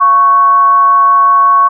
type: tone with frequency modulation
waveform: sine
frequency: 1108.7 Hz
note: C#6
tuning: in tune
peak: -4 dBFS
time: 0-1.69 s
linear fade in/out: 20 ms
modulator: 412 Hz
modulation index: 0.21
effects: none